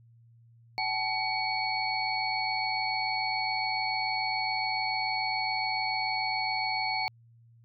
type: tone cluster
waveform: sine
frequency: 756 / 863 / 2246 / 4395 Hz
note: F#5 / A5 / C#7 / C#8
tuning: +37 / -34 / +22 / -16 cents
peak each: -34 / -33 / -32 / -34 dBFS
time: 0.78-7.08 s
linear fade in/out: 0 ms
effects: added 116 Hz sine -55 dBFS peak until 7.64 s